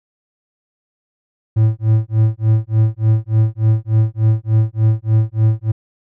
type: tone with tremolo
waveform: triangle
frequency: 110 Hz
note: A2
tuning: in tune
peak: -6 dBFS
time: 1.56-5.72 s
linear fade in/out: 10 ms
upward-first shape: sine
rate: 3.4 Hz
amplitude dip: 100%
effects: none